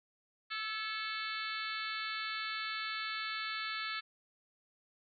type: harmonic tone with a mistuned harmonic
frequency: 440 Hz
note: A4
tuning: in tune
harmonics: 3 / 4 / 5 / 6 / 7 / 8 / 9 / 10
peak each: -41 / -42 / -43 / -46 / -49 / -46 / -47 / -46 dBFS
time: 0.5-4.01 s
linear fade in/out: 20 ms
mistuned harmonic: 4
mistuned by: -46 cents
effects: MP3 96 kbps